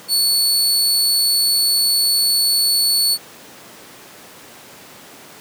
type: tone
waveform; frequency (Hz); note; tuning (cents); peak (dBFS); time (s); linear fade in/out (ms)
sawtooth; 4435; C#8; 0; -11; 0.08-3.18; 50
effects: pink hiss -40 dBFS RMS until 5.4 s + high-pass 200 Hz 12 dB/octave